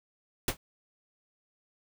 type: noise with exponential decay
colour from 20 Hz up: pink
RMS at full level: -22 dBFS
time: 0.48-0.57 s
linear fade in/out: 2 ms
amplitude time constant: 19 ms
effects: none